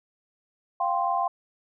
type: chord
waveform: sine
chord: F suspended second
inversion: none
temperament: equal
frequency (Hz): 698.5 / 784 / 1046.5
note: F5 / G5 / C6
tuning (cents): 0 / 0 / 0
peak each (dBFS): -27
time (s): 0.8-1.28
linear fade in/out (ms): 5
effects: none